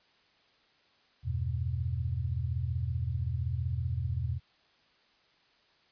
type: chord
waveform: sine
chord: E minor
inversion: none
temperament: equal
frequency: 82.41 / 98 / 123.47 Hz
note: E2 / G2 / B2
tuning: 0 / 0 / 0 cents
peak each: -33 / -36 / -33 dBFS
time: 1.23-4.4 s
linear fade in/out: 50 ms
effects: white hiss -66 dBFS RMS until 5.91 s + resampled to 11025 Hz